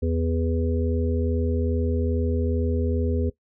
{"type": "harmonic tone", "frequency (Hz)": 82.41, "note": "E2", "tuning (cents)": 0, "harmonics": [1, 3, 5, 6], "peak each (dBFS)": [-23, -28, -30, -31], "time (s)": [0.02, 3.3], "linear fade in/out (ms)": 10, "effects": ["noise-tail reverb RT60 0.1 s tail -17 dB re dry"]}